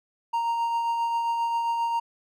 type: tone with tremolo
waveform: triangle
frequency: 930 Hz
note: A#5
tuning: 4 cents flat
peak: -20 dBFS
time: 0.33-2 s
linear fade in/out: 10 ms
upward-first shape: triangle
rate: 7.5 Hz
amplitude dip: 35%
effects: none